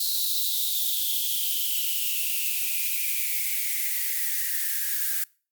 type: noise with high-pass filter sweep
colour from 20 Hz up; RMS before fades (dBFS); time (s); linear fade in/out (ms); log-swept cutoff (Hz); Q
violet; -26; 0-5.24; 5; 4100 to 1600; 9.3
effects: noise-tail reverb RT60 0.4 s tail -25 dB re dry + Opus 48 kbps